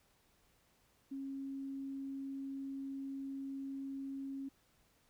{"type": "tone", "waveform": "sine", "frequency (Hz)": 272.3, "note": "C#4", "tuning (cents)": -31, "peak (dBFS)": -40, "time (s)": [1.11, 4.49], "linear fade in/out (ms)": 10, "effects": ["pink hiss -72 dBFS RMS until 5.09 s"]}